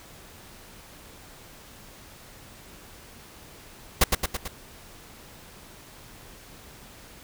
pink noise with echo, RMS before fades -17 dBFS, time 4.01-4.04 s, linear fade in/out 5 ms, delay 110 ms, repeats 4, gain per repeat -4 dB, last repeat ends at 4.48 s, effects pink hiss -48 dBFS RMS until 7.23 s

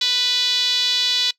5% pulse tone with band-pass filter, 493.9 Hz, B4, in tune, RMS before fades -19 dBFS, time 0.01-1.31 s, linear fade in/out 5 ms, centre 3800 Hz, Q 4.1, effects noise-tail reverb RT60 0.1 s tail -21 dB re dry

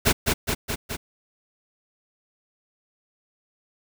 pink noise with echo, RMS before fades -18 dBFS, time 0.05-0.13 s, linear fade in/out 20 ms, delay 210 ms, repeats 4, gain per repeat -3 dB, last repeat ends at 0.97 s, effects none

